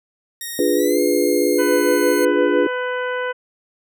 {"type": "tone with pitch glide", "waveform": "5% pulse", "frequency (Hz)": [1864.7, 2130], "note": ["A#6", "C7"], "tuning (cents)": [0, 30], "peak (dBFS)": -17, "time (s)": [0.41, 2.25], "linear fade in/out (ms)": 2, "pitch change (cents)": 230, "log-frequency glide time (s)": [0.74, 1]}
{"type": "chord", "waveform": "sine", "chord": "D diminished seventh", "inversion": "none", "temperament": "equal", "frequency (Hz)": [293.7, 349.2, 415.3, 493.9], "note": ["D4", "F4", "Ab4", "Cb5"], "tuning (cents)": [0, 0, 0, 0], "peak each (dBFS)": -20, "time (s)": [0.59, 2.67], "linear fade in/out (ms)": 2}
{"type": "harmonic tone", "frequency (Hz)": 499.8, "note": "B4", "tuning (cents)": 21, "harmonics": [1, 2, 3, 4, 5, 6], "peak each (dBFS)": [-23, -28, -26, -34, -40, -38], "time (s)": [1.58, 3.33], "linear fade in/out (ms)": 20}
{"effects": []}